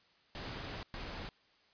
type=noise bursts at uneven times; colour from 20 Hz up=pink; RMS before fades=-43 dBFS; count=2; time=0.35-0.83 / 0.94-1.29 s; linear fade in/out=0 ms; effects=white hiss -68 dBFS RMS until 1.73 s + resampled to 11025 Hz